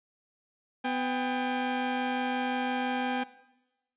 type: tone pair together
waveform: sawtooth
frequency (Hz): 250.6 / 797.6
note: B3 / G5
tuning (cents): +25 / +30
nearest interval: octave + minor sixth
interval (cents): 2005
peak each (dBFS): -27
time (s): 0.84-3.24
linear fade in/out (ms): 10
effects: noise-tail reverb RT60 1.0 s tail -18 dB re dry + resampled to 8000 Hz